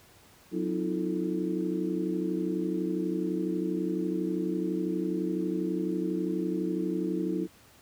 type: tone cluster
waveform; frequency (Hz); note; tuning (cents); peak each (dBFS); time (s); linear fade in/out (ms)
sine; 183.4 / 259.6 / 313.3 / 345.4 / 439; F#3 / C4 / D#4 / F4 / A4; -15 / -13 / +12 / -19 / -4; -33 / -39 / -31 / -33 / -38; 0.51-7.48; 50
effects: pink hiss -57 dBFS RMS until 7.81 s + high-pass 60 Hz 12 dB/octave